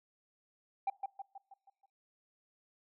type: tone with echo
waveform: sine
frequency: 787 Hz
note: G5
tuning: 7 cents sharp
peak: -27 dBFS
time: 0.87-0.9 s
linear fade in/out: 5 ms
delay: 160 ms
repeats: 6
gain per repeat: -6 dB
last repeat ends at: 1.86 s
effects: noise-tail reverb RT60 0.7 s tail -25 dB re dry + tanh soft clip ceiling -29 dBFS